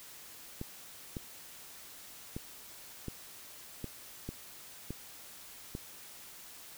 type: clicks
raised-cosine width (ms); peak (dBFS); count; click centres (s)
3; -25; 8; 0.614 / 1.168 / 2.365 / 3.083 / 3.843 / 4.29 / 4.906 / 5.751
effects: white hiss -51 dBFS RMS until 6.77 s